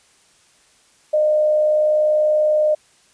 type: tone with frequency modulation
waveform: sine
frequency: 610 Hz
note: D#5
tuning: 34 cents flat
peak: -13 dBFS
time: 1.13-2.75 s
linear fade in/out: 10 ms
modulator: 60.7 Hz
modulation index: 0.21
effects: white hiss -55 dBFS RMS until 3.13 s + resampled to 22050 Hz